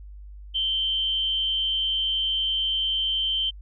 sine tone with amplitude modulation, 3106 Hz, G7, 17 cents flat, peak -20 dBFS, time 0.54-3.51 s, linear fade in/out 20 ms, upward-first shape sine, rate 229 Hz, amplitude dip 45%, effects added 50 Hz sine -39 dBFS peak until 3.61 s

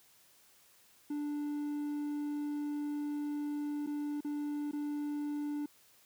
triangle tone with dropouts, 293.6 Hz, D4, in tune, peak -32 dBFS, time 1.1-5.66 s, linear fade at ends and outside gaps 5 ms, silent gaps 3.864-3.871 / 4.207-4.246 / 4.713-4.731 s, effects white hiss -64 dBFS RMS until 6.05 s + high-pass 60 Hz 12 dB/octave

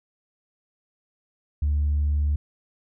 sine tone, 73.42 Hz, D2, in tune, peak -18 dBFS, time 1.62-2.36 s, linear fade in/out 5 ms, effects tanh soft clip ceiling -17 dBFS

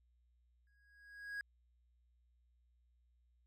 triangle tone with exponential growth, 1650 Hz, G#6, 12 cents flat, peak -37 dBFS, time 0.67-1.41 s, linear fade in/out 1 ms, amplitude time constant 160 ms, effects added 60 Hz sine -70 dBFS peak until 3.46 s

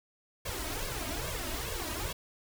pink noise with flanger, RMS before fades -36 dBFS, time 0.45-2.13 s, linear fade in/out 10 ms, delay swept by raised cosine 1.8 to 3.2 ms, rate 2.4 Hz, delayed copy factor +1, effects none

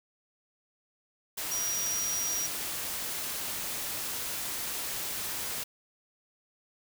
sine tone in noise, 5750 Hz, F8, 50 cents sharp, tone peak -30 dBFS, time 1.51-2.47 s, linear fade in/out 10 ms, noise white, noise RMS -35 dBFS, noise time 1.37-5.64 s, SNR +2 dB, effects none

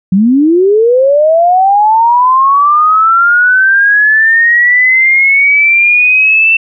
sine linear sweep, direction up, 179 to 2682 Hz, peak -4 dBFS, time 0.12-6.57 s, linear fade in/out 5 ms, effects none

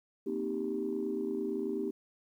sine chord, C minor seventh, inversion third, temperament equal, 233.1 / 261.6 / 311.1 / 392 Hz, Bb3 / C4 / Eb4 / G4, 0 / 0 / 0 / 0 cents, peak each -38 / -39 / -37 / -34 dBFS, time 0.26-1.91 s, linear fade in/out 10 ms, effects tanh soft clip ceiling -23 dBFS + 11-bit

